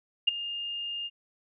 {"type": "tone with ADSR envelope", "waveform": "sine", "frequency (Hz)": 2821, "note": "F7", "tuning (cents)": 17, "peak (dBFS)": -16, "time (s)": [0.27, 1.1], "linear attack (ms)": 12, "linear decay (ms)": 12, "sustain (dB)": -16, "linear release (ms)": 41, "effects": []}